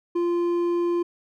sine tone with hard clipping, 346.3 Hz, F4, 15 cents flat, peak -22 dBFS, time 0.15-1.03 s, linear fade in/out 10 ms, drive 5 dB, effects none

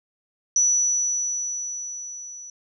sine tone with level ramp, 5920 Hz, F#8, in tune, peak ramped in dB -15 to -37 dBFS, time 0.56-2.5 s, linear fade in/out 2 ms, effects none

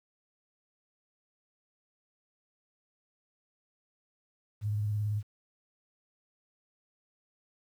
sine tone with vibrato, 104.9 Hz, G#2, 18 cents sharp, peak -28 dBFS, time 4.61-5.23 s, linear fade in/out 50 ms, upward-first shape sine, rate 18 Hz, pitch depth 36 cents each way, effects 10-bit

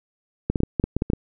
clicks, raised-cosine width 3 ms, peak -8 dBFS, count 10, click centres 0.5 / 0.558 / 0.604 / 0.634 / 0.798 / 0.84 / 0.966 / 1.021 / 1.101 / 1.134 s, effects none

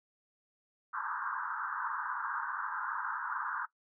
white band-pass noise, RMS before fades -37 dBFS, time 0.93-3.66 s, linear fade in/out 10 ms, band 890 to 1600 Hz, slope 96 dB/octave, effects noise-tail reverb RT60 0.1 s tail -18 dB re dry

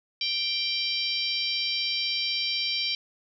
harmonic tone, 784 Hz, G5, in tune, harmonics 3 / 4 / 5 / 6 / 7, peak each -33 / -31 / -32 / -31 / -34 dBFS, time 0.21-2.95 s, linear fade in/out 2 ms, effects none

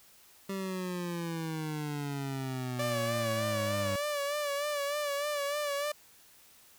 25% pulse exponential sweep, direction down, 196 to 98 Hz, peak -30 dBFS, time 0.49-3.96 s, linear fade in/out 5 ms
sawtooth tone with vibrato, 579 Hz, D5, 25 cents flat, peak -27 dBFS, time 2.79-5.92 s, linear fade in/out 5 ms, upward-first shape sine, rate 3.3 Hz, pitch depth 51 cents each way
effects white hiss -59 dBFS RMS until 6.78 s

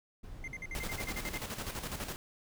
brown noise, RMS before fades -46 dBFS, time 0.23-1.42 s, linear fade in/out 10 ms
triangle tone bursts, 2093 Hz, C7, in tune, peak -37 dBFS, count 11, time 0.44-1.378 s, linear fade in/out 2 ms, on 38 ms, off 52 ms
pink noise with tremolo, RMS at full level -38 dBFS, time 0.75-2.16 s, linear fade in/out 0 ms, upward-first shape square, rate 12 Hz, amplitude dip 55%
effects none

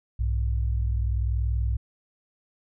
sine tone pair together, 61.73 / 102.5 Hz, B1 / G#2, 0 / -22 cents, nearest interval major sixth, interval 878 cents, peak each -23 / -29 dBFS, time 0.19-1.77 s, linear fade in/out 10 ms, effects none

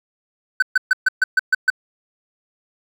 triangle tone bursts, 1521 Hz, F#6, 47 cents sharp, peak -9 dBFS, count 8, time 0.6-1.702 s, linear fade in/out 5 ms, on 24 ms, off 130 ms, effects none

